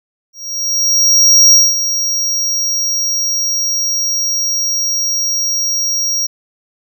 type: tone with ADSR envelope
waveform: square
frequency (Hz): 5640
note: F8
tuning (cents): +16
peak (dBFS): -4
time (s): 0.33-6.27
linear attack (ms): 1200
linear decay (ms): 210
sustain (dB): -10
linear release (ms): 10
effects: none